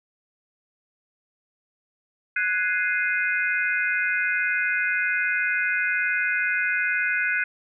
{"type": "chord", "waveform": "sine", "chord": "Ab dominant seventh", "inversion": "third", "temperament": "equal", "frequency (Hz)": [1480, 1661.2, 2093, 2489], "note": ["Gb6", "Ab6", "C7", "Eb7"], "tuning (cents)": [0, 0, 0, 0], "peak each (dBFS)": [-24, -29, -28, -28], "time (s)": [2.36, 7.44], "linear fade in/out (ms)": 5, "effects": []}